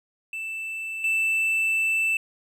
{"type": "tone pair in turn", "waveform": "triangle", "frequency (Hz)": [2651, 2651], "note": ["E7", "E7"], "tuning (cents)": [9, 9], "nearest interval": "unison", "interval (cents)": 0, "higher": "neither", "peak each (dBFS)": [-28, -19], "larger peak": "second", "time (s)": [[0.33, 1.04], [1.04, 2.17]], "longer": "second", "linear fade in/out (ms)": 2, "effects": []}